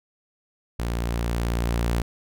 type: tone with level ramp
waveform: sawtooth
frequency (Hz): 58.27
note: A#1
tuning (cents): 0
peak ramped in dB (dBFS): -21 to -17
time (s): 0.79-2.02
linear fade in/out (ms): 5
effects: none